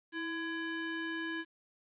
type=ring-modulated tone; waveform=square; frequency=671 Hz; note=E5; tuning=31 cents sharp; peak=-33 dBFS; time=0.12-1.45 s; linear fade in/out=50 ms; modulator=997 Hz; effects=resampled to 8000 Hz + 11-bit